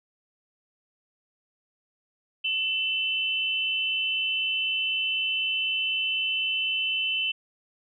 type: tone pair together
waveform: sine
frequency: 2668 / 3032 Hz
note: E7 / F#7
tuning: +20 / +42 cents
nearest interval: major second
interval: 222 cents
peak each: -27 dBFS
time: 2.44-7.32 s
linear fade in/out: 10 ms
effects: none